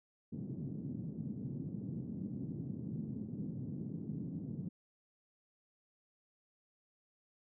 white band-pass noise, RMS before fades -42 dBFS, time 0.32-4.69 s, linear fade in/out 10 ms, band 120 to 240 Hz, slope 24 dB/octave, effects none

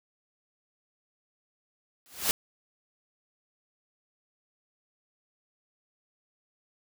white noise with exponential growth, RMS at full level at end -22 dBFS, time 2.06-2.31 s, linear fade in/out 0 ms, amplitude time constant 54 ms, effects none

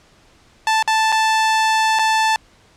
sawtooth tone with dropouts, 880 Hz, A5, in tune, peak -10 dBFS, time 0.67-2.36 s, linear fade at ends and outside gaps 1 ms, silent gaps 0.826-0.876 / 1.12-1.124 / 1.989-1.993 s, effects pink hiss -52 dBFS RMS until 2.76 s + low-pass 7000 Hz 12 dB/octave

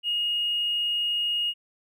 triangle tone with tanh clipping, 2866 Hz, F7, 44 cents sharp, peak -23 dBFS, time 0.03-1.54 s, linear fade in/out 50 ms, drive 1 dB, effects none

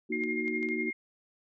sine chord, D# minor, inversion second, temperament equal, 233.1 / 311.1 / 370 Hz, A#3 / D#4 / F#4, 0 / 0 / 0 cents, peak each -35 dBFS, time 0.09-0.91 s, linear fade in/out 20 ms
sine tone with tremolo, 2128 Hz, C7, 29 cents sharp, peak -30 dBFS, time 0.12-0.93 s, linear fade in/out 5 ms, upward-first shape sine, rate 12 Hz, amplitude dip 60%
clicks, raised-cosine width 0.2 ms, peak -33 dBFS, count 4, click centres 0.237 / 0.48 / 0.629 / 0.688 s
effects none

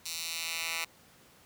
10% pulse tone with high-pass filter sweep, 164.81 Hz, E3, in tune, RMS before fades -36 dBFS, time 0.05-0.85 s, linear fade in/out 10 ms, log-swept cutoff 4600 to 1900 Hz, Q 1.2, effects pink hiss -59 dBFS RMS until 1.45 s + high-pass 80 Hz 12 dB/octave

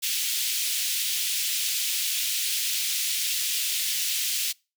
pink high-pass noise, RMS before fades -27 dBFS, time 0.02-4.53 s, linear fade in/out 20 ms, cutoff 2700 Hz, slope 24 dB/octave, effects noise-tail reverb RT60 0.3 s tail -26 dB re dry

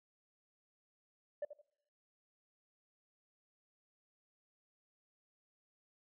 sine tone with echo, 588 Hz, D5, 2 cents sharp, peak -34 dBFS, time 1.42-1.45 s, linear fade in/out 5 ms, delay 83 ms, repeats 2, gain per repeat -12 dB, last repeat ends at 1.616 s, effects noise-tail reverb RT60 0.8 s tail -26 dB re dry + tanh soft clip ceiling -34 dBFS

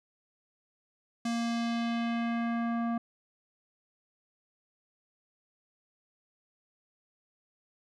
square tone with low-pass filter sweep, 233.1 Hz, A#3, in tune, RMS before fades -31 dBFS, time 1.25-2.98 s, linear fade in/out 5 ms, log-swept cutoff 7200 to 1100 Hz, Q 1.3, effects none

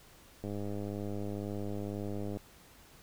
click train, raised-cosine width 2 ms, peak -26 dBFS, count 198, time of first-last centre 0.44-2.371 s, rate 102 Hz, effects pink hiss -58 dBFS RMS until 3.02 s

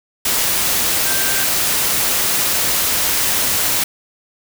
sine tone in noise, 1568 Hz, G6, in tune, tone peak -26 dBFS, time 1.06-1.44 s, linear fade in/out 5 ms, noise white, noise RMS -17 dBFS, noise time 0.25-3.84 s, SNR -12 dB, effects none

